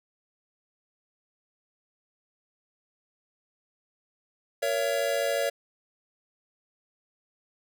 square chord, A# diminished, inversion none, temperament just, 466.2 / 559.4 / 671.3 Hz, A#4 / C#5 / E5, 0 / +16 / +31 cents, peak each -33 / -28 / -31 dBFS, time 4.62-5.5 s, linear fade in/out 10 ms, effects none

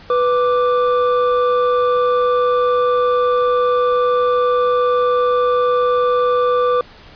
triangle tone pair together, 493.9 / 1174.7 Hz, B4 / D6, 0 / 0 cents, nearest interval octave + minor third, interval 1500 cents, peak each -12 / -16 dBFS, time 0.1-6.81 s, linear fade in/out 2 ms, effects pink hiss -42 dBFS RMS until 7.15 s + resampled to 11025 Hz

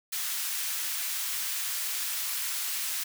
white high-pass noise, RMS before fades -32 dBFS, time 0.12-3.04 s, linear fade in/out 10 ms, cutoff 1400 Hz, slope 12 dB/octave, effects none

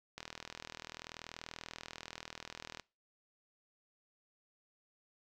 click train, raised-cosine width 0.2 ms, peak -26 dBFS, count 107, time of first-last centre 0.18-2.797 s, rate 40.5 Hz, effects noise-tail reverb RT60 0.3 s tail -23 dB re dry

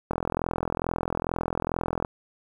click train, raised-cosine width 1 ms, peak -12 dBFS, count 83, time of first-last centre 0.11-2.049 s, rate 42.3 Hz, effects 8-bit

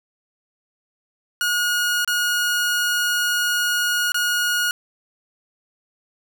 sawtooth tone with dropouts, 1442 Hz, F#6, 45 cents flat, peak -15 dBFS, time 1.41-4.71 s, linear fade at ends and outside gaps 1 ms, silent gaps 2.047-2.076 / 4.12-4.144 s, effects none

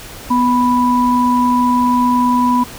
sine tone pair together, 246.9 / 987.8 Hz, B3 / B5, 0 / 0 cents, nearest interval 2 octaves, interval 2400 cents, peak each -13 dBFS, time 0.3-2.64 s, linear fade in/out 10 ms, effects pink hiss -33 dBFS RMS until 2.78 s

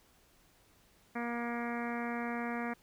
harmonic tone with a mistuned harmonic, 237.1 Hz, A#3, 30 cents sharp, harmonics 1 / 2 / 3 / 4 / 5 / 6 / 7 / 8 / 9 / 10, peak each -37 / -43 / -42 / -46 / -46 / -47 / -46 / -47 / -48 / -51 dBFS, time 1.15-2.74 s, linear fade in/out 10 ms, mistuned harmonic 10, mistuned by -34 cents, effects pink hiss -66 dBFS RMS until 2.82 s

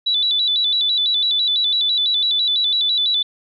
sine tone with vibrato, 3700 Hz, A#7, 14 cents flat, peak -15 dBFS, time 0.06-3.23 s, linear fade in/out 10 ms, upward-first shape square, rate 6 Hz, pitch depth 98 cents each way, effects none

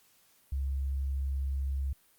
sine tone, 68 Hz, C#2, 33 cents flat, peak -29 dBFS, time 0.52-1.93 s, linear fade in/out 5 ms, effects white hiss -65 dBFS RMS until 2.18 s + Opus 48 kbps

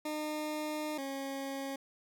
20% pulse tone pair in turn, 304.5 / 272.8 Hz, D#4 / C#4, -37 / -28 cents, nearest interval major second, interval 191 cents, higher first, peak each -30 / -32 dBFS, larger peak first, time 0.05-0.98 / 0.98-1.76 s, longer first, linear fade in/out 5 ms, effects none

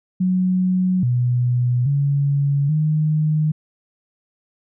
sine tone with pitch steps, 184.2 / 123.2 / 141.3 / 153.9 Hz, F#3 / B2 / C#3 / D#3, -7 / -4 / +34 / -19 cents, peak -15 dBFS, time 0.2-3.52 s, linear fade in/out 10 ms, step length 830 ms, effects none

